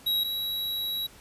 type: tone pair in turn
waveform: square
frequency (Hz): 3846 / 3877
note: B7 / B7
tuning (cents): -47 / -33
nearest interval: unison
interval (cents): 14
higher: second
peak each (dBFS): -24 / -29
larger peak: first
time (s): 0.06-0.24 / 0.24-1.07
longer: second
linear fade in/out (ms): 10
effects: pink hiss -52 dBFS RMS until 1.2 s + resampled to 32000 Hz